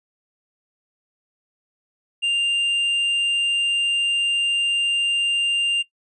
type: tone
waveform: triangle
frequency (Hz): 2794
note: F7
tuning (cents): 0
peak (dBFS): -16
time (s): 2.22-5.83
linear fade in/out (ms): 20
effects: noise-tail reverb RT60 0.1 s tail -19 dB re dry + resampled to 24000 Hz